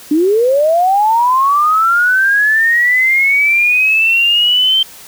sine linear sweep, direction up, 287.2 to 3136 Hz, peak -8 dBFS, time 0.11-4.83 s, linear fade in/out 5 ms, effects white hiss -36 dBFS RMS until 5.07 s

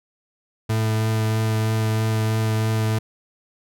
40% pulse tone with vibrato, 110 Hz, A2, in tune, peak -18 dBFS, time 0.69-2.99 s, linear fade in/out 10 ms, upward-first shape triangle, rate 3.1 Hz, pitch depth 12 cents each way, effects none

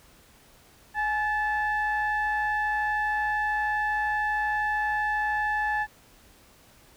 triangle ring-modulated tone, 448.8 Hz, A4, 34 cents sharp, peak -19 dBFS, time 0.94-5.87 s, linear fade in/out 50 ms, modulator 1290 Hz, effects pink hiss -56 dBFS RMS until 6.96 s

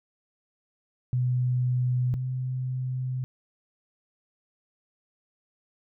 sine tone pair in turn, 125.2 / 128.27 Hz, B2 / C3, +24 / -34 cents, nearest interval unison, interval 42 cents, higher second, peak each -22 / -27 dBFS, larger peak first, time 1.13-2.14 / 2.14-3.24 s, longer second, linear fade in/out 0 ms, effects none

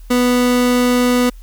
30% pulse tone, 246.9 Hz, B3, in tune, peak -9 dBFS, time 0.1-1.3 s, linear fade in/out 10 ms, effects added 40 Hz sine -33 dBFS peak until 1.42 s + white hiss -53 dBFS RMS until 1.42 s

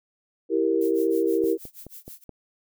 sine chord, E diminished, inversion none, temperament equal, 329.6 / 392 / 466.2 Hz, E4 / G4 / Bb4, 0 / 0 / 0 cents, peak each -24 dBFS, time 0.49-1.58 s, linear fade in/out 50 ms
violet noise with tremolo, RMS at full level -41 dBFS, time 0.81-2.24 s, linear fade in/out 2 ms, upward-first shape sine, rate 6.3 Hz, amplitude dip 95%
click train, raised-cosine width 2 ms, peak -27 dBFS, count 5, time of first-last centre 1.44-2.293 s, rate 4.69 Hz
effects none

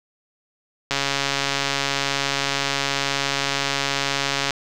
click train, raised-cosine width 0.2 ms, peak -4 dBFS, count 501, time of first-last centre 0.91-4.507 s, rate 139 Hz, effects none

